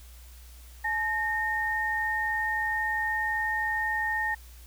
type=tone pair together; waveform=sine; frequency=859 / 1838.1 Hz; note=A5 / A#6; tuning=-42 / -25 cents; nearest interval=octave + minor second; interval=1317 cents; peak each=-31 / -27 dBFS; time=0.84-4.35 s; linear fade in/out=10 ms; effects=added 60 Hz sine -46 dBFS peak until 4.66 s + white hiss -55 dBFS RMS until 4.66 s